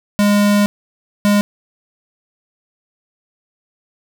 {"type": "tone bursts at uneven times", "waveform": "square", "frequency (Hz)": 205.1, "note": "G#3", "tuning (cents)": -21, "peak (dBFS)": -11, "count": 2, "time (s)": [[0.19, 0.66], [1.25, 1.41]], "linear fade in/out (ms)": 0, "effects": []}